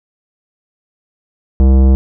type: tone with tanh clipping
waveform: sine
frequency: 66 Hz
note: C2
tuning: 16 cents sharp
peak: -7 dBFS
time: 1.6-1.95 s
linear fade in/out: 0 ms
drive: 16 dB
effects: none